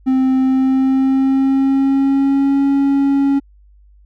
triangle tone with pitch glide, 261.6 to 277.2 Hz, C4 to C#4, 0 to 0 cents, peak -9 dBFS, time 0.06-3.4 s, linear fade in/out 20 ms, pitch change +100 cents, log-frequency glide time 0.38-2.64 s, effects added 50 Hz sine -44 dBFS peak until 4.05 s

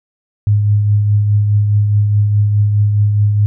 sine tone with tremolo, 103.83 Hz, G#2, in tune, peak -7 dBFS, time 0.47-3.46 s, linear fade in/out 0 ms, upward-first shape triangle, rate 4.8 Hz, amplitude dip 40%, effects none

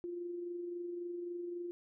sine tone with amplitude modulation, 349.2 Hz, F4, in tune, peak -37 dBFS, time 0.04-1.71 s, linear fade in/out 0 ms, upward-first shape sine, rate 23.7 Hz, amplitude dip 35%, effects none

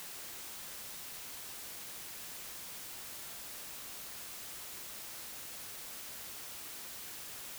silence, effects white hiss -46 dBFS RMS until 7.58 s

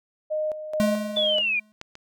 sine tone with tremolo, 616 Hz, D#5, 17 cents flat, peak -23 dBFS, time 0.3-1.42 s, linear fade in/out 20 ms, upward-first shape square, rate 2.3 Hz, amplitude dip 65%
square tone with exponential decay, 213 Hz, G#3, 44 cents sharp, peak -19 dBFS, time 0.8-1.72 s, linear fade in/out 0 ms, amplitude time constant 200 ms
sine linear sweep, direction down, 3520 to 2349 Hz, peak -21 dBFS, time 1.16-1.6 s, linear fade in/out 10 ms
clicks, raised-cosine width 0.2 ms, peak -22 / -18 / -25 dBFS, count 3, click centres 1.383 / 1.814 / 1.954 s
effects none

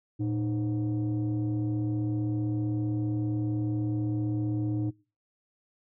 sine tone pair together, 114.39 / 307.6 Hz, A#2 / D#4, -32 / -20 cents, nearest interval octave + perfect fourth, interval 1712 cents, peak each -27 / -28 dBFS, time 0.19-4.91 s, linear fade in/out 20 ms, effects noise-tail reverb RT60 0.3 s tail -21 dB re dry + tanh soft clip ceiling -23 dBFS

